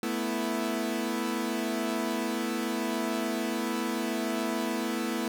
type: chord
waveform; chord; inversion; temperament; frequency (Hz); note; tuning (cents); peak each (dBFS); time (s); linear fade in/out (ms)
sawtooth; A suspended second; none; equal; 220 / 246.9 / 329.6; A3 / B3 / E4; 0 / 0 / 0; -29; 0.03-5.28; 2
effects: 10-bit

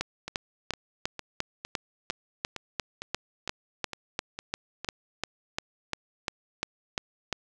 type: two click trains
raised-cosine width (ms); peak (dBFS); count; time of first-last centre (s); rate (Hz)
0.2; -18 / -11; 11 / 22; 0.28-4.846 / 0.01-7.327; 2.19 / 2.87
effects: none

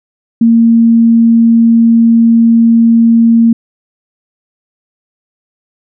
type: tone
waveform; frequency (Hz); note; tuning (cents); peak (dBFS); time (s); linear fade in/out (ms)
sine; 230; A#3; -23; -3; 0.41-3.53; 5
effects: none

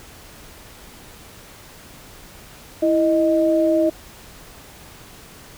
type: tone pair together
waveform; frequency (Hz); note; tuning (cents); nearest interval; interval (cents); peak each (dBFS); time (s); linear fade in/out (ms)
sine; 329 / 621.8; E4 / D#5; -3 / -1; major seventh; 1102; -17; 2.82-3.9; 10
effects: pink hiss -43 dBFS RMS until 5.57 s

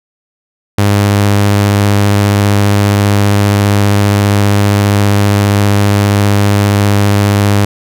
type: tone with vibrato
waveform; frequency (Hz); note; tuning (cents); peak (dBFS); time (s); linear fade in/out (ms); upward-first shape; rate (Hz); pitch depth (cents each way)
sawtooth; 101.6; G#2; -38; -3; 0.78-7.65; 5; sine; 15; 13
effects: none

